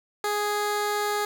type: tone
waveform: 15% pulse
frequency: 415.3 Hz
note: G#4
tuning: in tune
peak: -18 dBFS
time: 0.24-1.25 s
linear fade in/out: 2 ms
effects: none